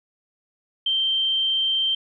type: tone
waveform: sine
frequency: 3136 Hz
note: G7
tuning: in tune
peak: -19 dBFS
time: 0.86-1.95 s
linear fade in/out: 5 ms
effects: none